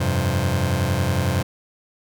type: chord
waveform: sawtooth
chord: F suspended second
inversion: none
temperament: just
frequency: 87.31 / 98.22 / 130.96 Hz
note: F2 / G2 / C3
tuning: 0 / +4 / +2 cents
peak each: -19 dBFS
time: 0-1.43 s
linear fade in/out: 10 ms
effects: none